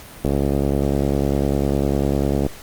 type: click train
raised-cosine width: 2 ms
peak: -6 dBFS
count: 156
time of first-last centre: 0.25-2.464 s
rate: 70 Hz
effects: pink hiss -40 dBFS RMS until 2.62 s + Opus 48 kbps